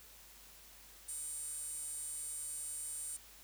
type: tone with high-pass filter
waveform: sawtooth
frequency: 750 Hz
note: F#5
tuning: 23 cents sharp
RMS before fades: -43 dBFS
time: 1.08-3.17 s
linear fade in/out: 10 ms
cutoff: 8900 Hz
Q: 8.7
effects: added 50 Hz sine -65 dBFS peak until 3.43 s + white hiss -58 dBFS RMS until 3.43 s